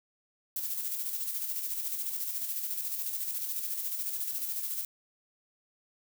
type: noise with tremolo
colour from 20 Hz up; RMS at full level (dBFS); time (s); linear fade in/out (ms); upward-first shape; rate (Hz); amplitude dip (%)
violet; -33; 0.56-4.85; 2; square; 14; 40
effects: none